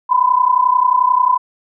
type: tone pair together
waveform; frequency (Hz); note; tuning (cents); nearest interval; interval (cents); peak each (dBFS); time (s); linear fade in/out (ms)
sine; 987.8 / 1019.1; B5 / C6; 0 / -46; minor second; 54; -13; 0.09-1.38; 20
effects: none